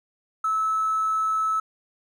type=tone with hard clipping; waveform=triangle; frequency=1302 Hz; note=E6; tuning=22 cents flat; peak=-21 dBFS; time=0.44-1.6 s; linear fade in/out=5 ms; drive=3 dB; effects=none